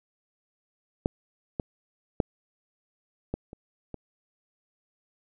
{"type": "clicks", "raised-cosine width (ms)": 2, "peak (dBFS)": [-10, -15, -8, -16, -28, -23], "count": 6, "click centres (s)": [1.059, 1.598, 2.202, 3.34, 3.531, 3.943], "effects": []}